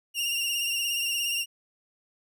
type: tone with vibrato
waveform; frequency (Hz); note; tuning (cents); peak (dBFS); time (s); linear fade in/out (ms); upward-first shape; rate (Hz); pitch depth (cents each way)
sawtooth; 2800; F7; +4; -23; 0.14-1.46; 50; triangle; 17; 51
effects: none